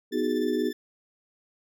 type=chord; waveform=sine; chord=G# minor seventh; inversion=first; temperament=equal; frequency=246.9 / 311.1 / 370 / 415.3 Hz; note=B3 / D#4 / F#4 / G#4; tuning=0 / 0 / 0 / 0 cents; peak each=-29 dBFS; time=0.11-0.73 s; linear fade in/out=50 ms
type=tone with tremolo; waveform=20% pulse; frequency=1760 Hz; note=A6; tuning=in tune; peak=-34 dBFS; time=0.12-0.73 s; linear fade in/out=5 ms; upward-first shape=sine; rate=17 Hz; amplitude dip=55%
effects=none